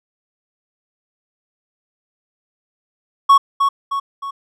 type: tone with echo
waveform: triangle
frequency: 1108.7 Hz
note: C#6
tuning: in tune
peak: -4 dBFS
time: 3.29-3.38 s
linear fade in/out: 10 ms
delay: 310 ms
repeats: 3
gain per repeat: -6 dB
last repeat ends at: 4.31 s
effects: none